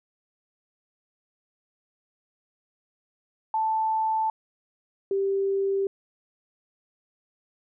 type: tone pair in turn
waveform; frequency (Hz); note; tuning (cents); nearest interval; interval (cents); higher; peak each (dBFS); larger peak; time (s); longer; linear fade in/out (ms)
sine; 880 / 392; A5 / G4; 0 / 0; octave + major second; 1400; first; -22; neither; 3.54-4.3 / 5.11-5.87; neither; 2
effects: none